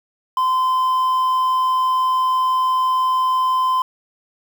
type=tone with quantisation; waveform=triangle; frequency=1029 Hz; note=C6; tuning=29 cents flat; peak=-13 dBFS; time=0.37-3.82 s; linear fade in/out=2 ms; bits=7; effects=none